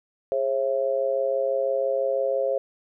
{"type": "tone with amplitude modulation", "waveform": "sine", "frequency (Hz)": 540, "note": "C#5", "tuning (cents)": -45, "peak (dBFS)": -17, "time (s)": [0.32, 2.58], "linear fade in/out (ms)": 0, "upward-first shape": "sine", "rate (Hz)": 126, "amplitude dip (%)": 95, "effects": []}